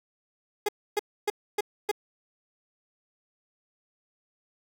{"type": "tone bursts", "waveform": "30% pulse", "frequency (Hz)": 415.3, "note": "G#4", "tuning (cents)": 0, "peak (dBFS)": -21, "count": 5, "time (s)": [0.66, 1.915], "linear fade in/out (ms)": 5, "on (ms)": 27, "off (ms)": 280, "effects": []}